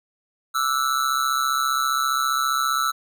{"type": "tone with amplitude modulation", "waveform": "square", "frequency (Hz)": 1318.5, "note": "E6", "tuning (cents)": 0, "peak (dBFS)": -17, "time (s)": [0.54, 2.92], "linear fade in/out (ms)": 20, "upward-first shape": "sine", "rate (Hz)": 135, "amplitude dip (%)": 80, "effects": []}